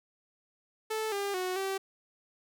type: tone with pitch steps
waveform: sawtooth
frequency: 437.6 / 400.8 / 367.8 / 386.8 Hz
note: A4 / G4 / F#4 / G4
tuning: -9 / +38 / -10 / -23 cents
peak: -27 dBFS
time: 0.9-1.78 s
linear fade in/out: 10 ms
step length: 220 ms
effects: none